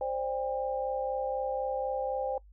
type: chord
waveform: sine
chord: C suspended second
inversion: none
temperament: equal with one note detuned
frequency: 523.3 / 587.3 / 800.9 Hz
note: C5 / D5 / G5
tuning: 0 / 0 / +37 cents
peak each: -32 / -37 / -34 dBFS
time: 0.01-2.38 s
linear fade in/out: 2 ms
effects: noise-tail reverb RT60 0.1 s tail -23 dB re dry + added 50 Hz sine -52 dBFS peak until 2.52 s